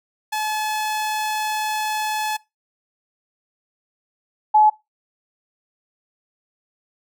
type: tone pair in turn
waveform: sawtooth / sine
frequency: 858 / 853.6 Hz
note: A5 / G#5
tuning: -44 / +47 cents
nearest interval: unison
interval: 9 cents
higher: first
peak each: -18 / -10 dBFS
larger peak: second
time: 0.32-2.37 / 4.54-4.7 s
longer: first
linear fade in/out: 10 ms
effects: noise-tail reverb RT60 0.2 s tail -20 dB re dry